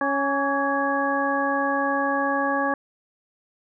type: harmonic tone with a mistuned harmonic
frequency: 277.2 Hz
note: C#4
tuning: in tune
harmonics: 1 / 2 / 3 / 4 / 6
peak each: -27 / -27 / -27 / -27 / -27 dBFS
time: 0.01-2.74 s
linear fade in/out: 2 ms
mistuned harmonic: 4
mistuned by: +38 cents
effects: none